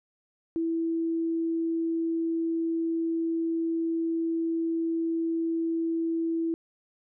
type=tone; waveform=sine; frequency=329.6 Hz; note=E4; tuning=in tune; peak=-25 dBFS; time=0.56-6.54 s; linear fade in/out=0 ms; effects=none